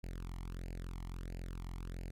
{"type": "tone with flanger", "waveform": "sawtooth", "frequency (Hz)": 43.65, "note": "F1", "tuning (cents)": 0, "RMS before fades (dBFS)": -43, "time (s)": [0.03, 2.11], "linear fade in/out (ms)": 10, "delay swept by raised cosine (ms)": [0.42, 0.98], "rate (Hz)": 1.5, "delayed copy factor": 0.9, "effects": ["MP3 96 kbps"]}